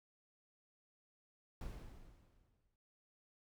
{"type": "noise with exponential decay", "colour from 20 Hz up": "brown", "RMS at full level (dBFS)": -44, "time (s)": [1.61, 2.76], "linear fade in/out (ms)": 2, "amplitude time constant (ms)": 250, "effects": []}